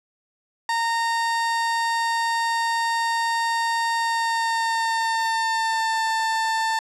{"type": "tone with pitch glide", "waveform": "30% pulse", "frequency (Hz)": [922, 892.1], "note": ["A#5", "A5"], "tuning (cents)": [-19, 24], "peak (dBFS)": -18, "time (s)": [0.69, 6.79], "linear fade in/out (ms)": 2, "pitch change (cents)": -57, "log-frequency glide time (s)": [3.97, 6.04], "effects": ["low-pass 8000 Hz 12 dB/octave"]}